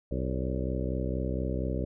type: harmonic tone with a mistuned harmonic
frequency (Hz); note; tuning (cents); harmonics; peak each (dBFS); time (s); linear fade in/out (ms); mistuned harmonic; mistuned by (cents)
64.2; C2; -32; 1 / 2 / 3 / 4 / 5 / 6 / 7 / 8 / 9; -32 / -35 / -37 / -38 / -39 / -40 / -40 / -41 / -42; 0.11-1.85; 5; 8; +67
effects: none